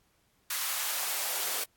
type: noise with high-pass filter sweep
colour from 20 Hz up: white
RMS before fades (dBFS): -32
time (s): 0.5-1.64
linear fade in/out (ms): 5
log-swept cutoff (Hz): 1200 to 450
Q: 1.3
effects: pink hiss -70 dBFS RMS until 1.76 s + AAC 64 kbps